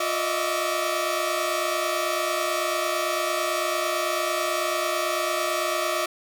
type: tone cluster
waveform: sawtooth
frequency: 353.3 / 609 / 638 / 1147 / 1338 Hz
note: F4 / D#5 / D#5 / D6 / E6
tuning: +20 / -37 / +43 / -41 / +25 cents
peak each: -28 / -26 / -24 / -26 / -31 dBFS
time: 0-6.06 s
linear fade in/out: 5 ms
effects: none

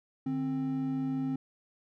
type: tone pair together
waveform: triangle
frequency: 150 / 264.1 Hz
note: D3 / C4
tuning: +37 / +16 cents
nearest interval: minor seventh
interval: 979 cents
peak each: -35 / -28 dBFS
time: 0.26-1.36 s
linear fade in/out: 5 ms
effects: none

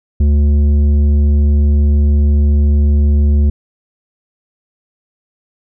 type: tone with tanh clipping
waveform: sine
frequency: 72.8 Hz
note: D2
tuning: 15 cents flat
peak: -9 dBFS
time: 0.2-3.5 s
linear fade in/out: 5 ms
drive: 9 dB
effects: none

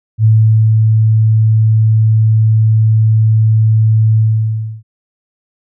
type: tone with ADSR envelope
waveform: sine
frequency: 110 Hz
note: A2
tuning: in tune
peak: -4 dBFS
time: 0.18-4.83 s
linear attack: 65 ms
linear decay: 460 ms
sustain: -2 dB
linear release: 650 ms
effects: none

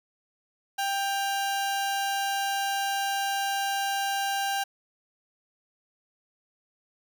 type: tone pair together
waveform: 30% pulse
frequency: 790 / 2815 Hz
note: G5 / F7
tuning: +13 / +13 cents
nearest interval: octave + minor seventh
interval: 2200 cents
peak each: -24 / -33 dBFS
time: 0.78-4.64 s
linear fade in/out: 10 ms
effects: none

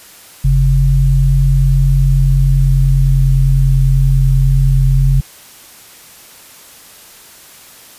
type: tone pair together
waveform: sine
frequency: 45.15 / 135.3 Hz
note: F#1 / C#3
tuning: -42 / -42 cents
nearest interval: octave + perfect fifth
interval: 1900 cents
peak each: -10 dBFS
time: 0.44-5.21 s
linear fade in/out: 10 ms
effects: white hiss -39 dBFS RMS until 7.98 s + resampled to 32000 Hz

